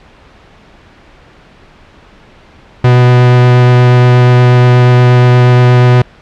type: tone with vibrato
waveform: 45% pulse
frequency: 123.9 Hz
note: B2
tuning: 6 cents sharp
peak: -3 dBFS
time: 2.84-6.02 s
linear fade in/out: 5 ms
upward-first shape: triangle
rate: 8.4 Hz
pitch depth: 9 cents each way
effects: pink hiss -40 dBFS RMS until 6.21 s + low-pass 3000 Hz 12 dB/octave